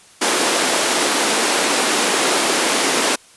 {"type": "high-pass noise", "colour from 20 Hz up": "pink", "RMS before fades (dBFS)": -17, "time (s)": [0.21, 3.16], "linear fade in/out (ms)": 10, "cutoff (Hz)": 270, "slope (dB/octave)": 24, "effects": ["white hiss -47 dBFS RMS until 3.36 s", "resampled to 24000 Hz"]}